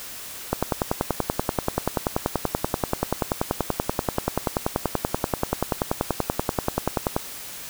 click train, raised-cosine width 1 ms, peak -6 dBFS, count 70, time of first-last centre 0.53-7.165 s, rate 10.4 Hz, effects white hiss -37 dBFS RMS until 7.69 s

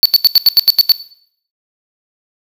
square tone bursts, 4476 Hz, C#8, 16 cents sharp, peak -3 dBFS, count 9, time 0.03-0.919 s, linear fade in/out 0 ms, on 25 ms, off 83 ms, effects noise-tail reverb RT60 0.6 s tail -17 dB re dry

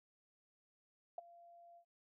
sine tone with ADSR envelope, 688 Hz, F5, 26 cents flat, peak -38 dBFS, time 1.18-1.85 s, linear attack 3 ms, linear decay 16 ms, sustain -20 dB, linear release 81 ms, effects none

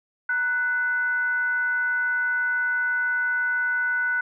sine tone with frequency modulation, 1484 Hz, F#6, 5 cents sharp, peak -21 dBFS, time 0.29-4.21 s, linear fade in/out 5 ms, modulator 546 Hz, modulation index 0.28, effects none

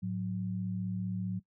sine tone pair together, 107.9 / 183.23 Hz, A2 / F#3, -33 / -17 cents, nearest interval major sixth, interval 916 cents, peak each -37 / -33 dBFS, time 0.02-1.4 s, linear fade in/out 20 ms, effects noise-tail reverb RT60 0.1 s tail -20 dB re dry

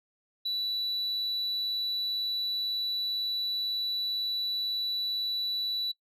sine tone, 3951 Hz, B7, in tune, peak -26 dBFS, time 0.45-5.92 s, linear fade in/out 10 ms, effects noise-tail reverb RT60 0.1 s tail -22 dB re dry + tanh soft clip ceiling -27 dBFS

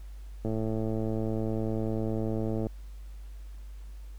click train, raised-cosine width 2 ms, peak -19 dBFS, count 245, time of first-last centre 0.45-2.668 s, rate 110 Hz, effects added 50 Hz sine -40 dBFS peak until 4.18 s + pink hiss -62 dBFS RMS until 4.18 s

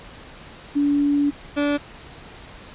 sine / 30% pulse tone pair in turn, 287.3 / 289.6 Hz, D4 / D4, -38 / -24 cents, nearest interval unison, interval 14 cents, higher second, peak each -16 dBFS, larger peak neither, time 0.75-1.31 / 1.56-1.78 s, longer first, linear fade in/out 20 ms, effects pink hiss -42 dBFS RMS until 2.74 s + resampled to 8000 Hz

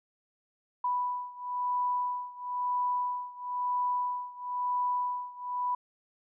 sine beating tone pair, 987.8 / 988.8 Hz, B5 / B5, 0 / +2 cents, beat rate 1 Hz, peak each -31 / -33 dBFS, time 0.84-5.75 s, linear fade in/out 5 ms, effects none

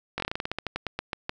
slowing click train, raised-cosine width 0.3 ms, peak -13 dBFS, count 17, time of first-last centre 0.18-1.294 s, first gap 20 ms, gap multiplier 1.15, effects none

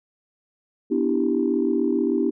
sine chord, E minor seventh, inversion second, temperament equal, 246.9 / 293.7 / 329.6 / 392 Hz, B3 / D4 / E4 / G4, 0 / 0 / 0 / 0 cents, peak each -24 dBFS, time 0.9-2.31 s, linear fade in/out 20 ms, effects tanh soft clip ceiling -9 dBFS

